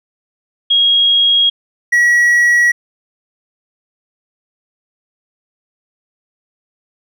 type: tone pair in turn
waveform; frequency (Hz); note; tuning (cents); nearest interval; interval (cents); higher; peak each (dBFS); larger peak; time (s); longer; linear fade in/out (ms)
sine / triangle; 3283 / 1921.9; G#7 / B6; -21 / -48; major sixth; 927; first; -8 / -6; second; 0.7-1.5 / 1.92-2.72; neither; 10
effects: none